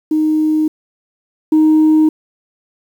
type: tone pair in turn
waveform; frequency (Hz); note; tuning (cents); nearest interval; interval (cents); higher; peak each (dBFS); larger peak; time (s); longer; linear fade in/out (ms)
sine; 310 / 311.4; D#4 / D#4; -6 / +2; unison; 8; second; -10 / -5; second; 0.11-0.68 / 1.52-2.09; neither; 5
effects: tanh soft clip ceiling -5 dBFS + 7-bit